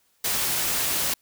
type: noise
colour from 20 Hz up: white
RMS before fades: -25 dBFS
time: 0.24-1.14 s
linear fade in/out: 5 ms
effects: white hiss -66 dBFS RMS until 1.21 s